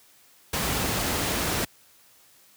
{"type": "noise", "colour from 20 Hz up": "pink", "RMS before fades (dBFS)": -26, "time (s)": [0.53, 1.65], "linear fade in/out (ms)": 5, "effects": ["white hiss -57 dBFS RMS until 2.56 s", "high-pass 60 Hz 12 dB/octave"]}